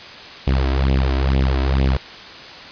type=tone with flanger; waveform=sawtooth; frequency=66.6 Hz; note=C2; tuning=31 cents sharp; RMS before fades=-17 dBFS; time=0.47-1.97 s; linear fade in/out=5 ms; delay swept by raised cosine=0.31 to 3.11 ms; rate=2.2 Hz; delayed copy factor=+0.85; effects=white hiss -36 dBFS RMS until 2.71 s + resampled to 11025 Hz